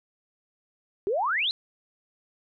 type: exponential sweep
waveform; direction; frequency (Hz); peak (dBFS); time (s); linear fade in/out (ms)
sine; up; 370 to 4190; -23; 1.07-1.51; 0
effects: none